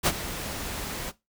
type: noise with ADSR envelope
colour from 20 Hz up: pink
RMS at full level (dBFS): -20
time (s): 0.03-1.12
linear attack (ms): 37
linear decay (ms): 46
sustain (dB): -14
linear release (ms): 31
effects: noise-tail reverb RT60 0.2 s tail -18 dB re dry